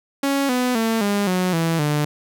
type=tone with pitch steps; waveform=sawtooth; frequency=277.3 / 249.9 / 225.2 / 203 / 182.95 / 164.88 / 148.6 Hz; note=C#4 / B3 / A3 / G#3 / F#3 / E3 / D3; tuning=+1 / +21 / +40 / -39 / -19 / +1 / +21 cents; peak=-14 dBFS; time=0.23-2.05 s; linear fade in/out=5 ms; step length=260 ms; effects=none